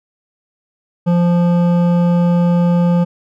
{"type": "tone with hard clipping", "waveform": "triangle", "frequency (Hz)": 173.9, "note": "F3", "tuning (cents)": -7, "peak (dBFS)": -12, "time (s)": [1.06, 3.05], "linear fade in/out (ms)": 20, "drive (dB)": 15, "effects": []}